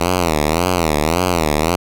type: tone with vibrato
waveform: 5% pulse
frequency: 82.41 Hz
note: E2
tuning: in tune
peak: -3 dBFS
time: 0-1.76 s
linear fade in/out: 5 ms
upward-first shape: sine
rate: 1.8 Hz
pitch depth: 180 cents each way
effects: none